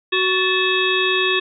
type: harmonic tone with a mistuned harmonic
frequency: 372.5 Hz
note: F#4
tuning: 12 cents sharp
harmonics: 1 / 3 / 5 / 7 / 9 / 10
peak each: -21 / -25 / -23 / -21 / -24 / -25 dBFS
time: 0.12-1.4 s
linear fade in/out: 10 ms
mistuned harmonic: 5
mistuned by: -110 cents
effects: none

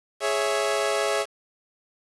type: chord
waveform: sawtooth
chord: C# minor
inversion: second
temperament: equal with one note detuned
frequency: 417.5 / 554.4 / 659.3 Hz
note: G#4 / C#5 / E5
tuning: +9 / 0 / 0 cents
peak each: -23 dBFS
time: 0.2-1.26 s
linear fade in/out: 50 ms
effects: resampled to 24000 Hz + 7-bit

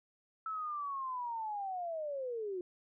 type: linear sweep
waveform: sine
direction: down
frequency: 1318.5 to 350.2 Hz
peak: -36 dBFS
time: 0.46-2.61 s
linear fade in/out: 2 ms
effects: none

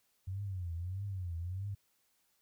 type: tone with vibrato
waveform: sine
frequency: 91.7 Hz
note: F#2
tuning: 15 cents flat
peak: -36 dBFS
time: 0.27-1.75 s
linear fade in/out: 10 ms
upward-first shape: triangle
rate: 1.6 Hz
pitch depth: 190 cents each way
effects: white hiss -75 dBFS RMS until 2.41 s

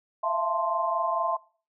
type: chord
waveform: sine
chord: F major seventh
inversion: third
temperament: equal with one note detuned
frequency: 659.3 / 683.7 / 880 / 1046.5 Hz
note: E5 / F5 / A5 / C6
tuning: 0 / -37 / 0 / 0 cents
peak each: -30 / -31 / -32 / -27 dBFS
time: 0.23-1.37 s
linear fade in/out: 10 ms
effects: noise-tail reverb RT60 0.4 s tail -21 dB re dry

